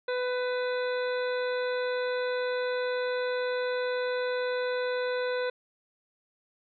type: harmonic tone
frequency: 499 Hz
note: B4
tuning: 18 cents sharp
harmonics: 1 / 2 / 3 / 4 / 5 / 7 / 8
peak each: -28 / -39 / -36 / -44 / -45 / -47 / -44 dBFS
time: 0.08-5.5 s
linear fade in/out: 5 ms
effects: none